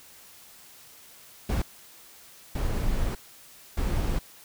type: noise bursts at uneven times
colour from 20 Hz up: brown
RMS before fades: -26 dBFS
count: 3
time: 1.49-1.62 / 2.55-3.15 / 3.77-4.19 s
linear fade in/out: 5 ms
effects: white hiss -51 dBFS RMS until 4.44 s